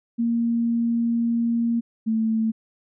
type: tone pair in turn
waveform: sine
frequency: 233.1 / 222.2 Hz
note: A#3 / A3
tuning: 0 / +17 cents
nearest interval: minor second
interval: 83 cents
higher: first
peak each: -19 dBFS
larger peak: neither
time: 0.18-1.81 / 2.06-2.52 s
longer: first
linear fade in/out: 20 ms
effects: none